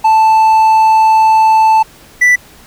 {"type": "tone pair in turn", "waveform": "triangle", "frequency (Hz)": [880, 1975.5], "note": ["A5", "B6"], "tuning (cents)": [0, 0], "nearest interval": "octave + major second", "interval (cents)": 1400, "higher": "second", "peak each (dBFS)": -3, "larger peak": "neither", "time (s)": [[0.04, 1.83], [2.21, 2.36]], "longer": "first", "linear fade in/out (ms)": 10, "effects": ["pink hiss -40 dBFS RMS until 2.66 s"]}